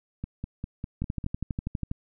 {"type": "two click trains", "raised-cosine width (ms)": 5, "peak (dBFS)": [-17, -20], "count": [12, 6], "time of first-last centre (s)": [[1.02, 1.914], [0.24, 1.242]], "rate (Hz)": [12.3, 4.99], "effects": []}